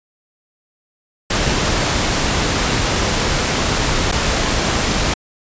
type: noise with dropouts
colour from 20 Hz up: pink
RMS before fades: -17 dBFS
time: 1.3-5.14 s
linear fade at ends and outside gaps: 5 ms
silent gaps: 4.116-4.122 s
effects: resampled to 16000 Hz